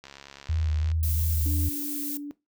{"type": "click train", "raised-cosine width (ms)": 0.2, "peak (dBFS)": -26, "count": 62, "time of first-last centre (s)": [0.04, 0.916], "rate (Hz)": 69.6}
{"type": "tone with vibrato", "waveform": "sine", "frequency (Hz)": 79.4, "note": "D#2", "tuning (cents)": 36, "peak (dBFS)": -23, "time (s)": [0.49, 1.69], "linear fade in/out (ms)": 5, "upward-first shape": "sine", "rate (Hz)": 2.9, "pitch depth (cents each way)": 39}
{"type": "noise", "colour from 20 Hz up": "violet", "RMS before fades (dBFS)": -33, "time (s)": [1.03, 2.17], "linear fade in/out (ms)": 0}
{"type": "tone with pitch glide", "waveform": "sine", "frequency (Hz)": [292, 289.5], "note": ["D4", "D4"], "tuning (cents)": [-10, -25], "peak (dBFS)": -32, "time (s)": [1.46, 2.31], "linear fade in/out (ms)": 0, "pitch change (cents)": -15, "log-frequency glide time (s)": [1.93, 2]}
{"effects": ["noise-tail reverb RT60 0.2 s tail -18 dB re dry"]}